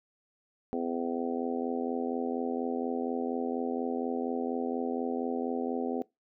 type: harmonic tone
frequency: 84.2 Hz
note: E2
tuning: 37 cents sharp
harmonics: 3 / 4 / 5 / 6 / 7 / 8 / 9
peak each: -33 / -39 / -35 / -38 / -47 / -44 / -40 dBFS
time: 0.73-6.02 s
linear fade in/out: 0 ms
effects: noise-tail reverb RT60 0.2 s tail -22 dB re dry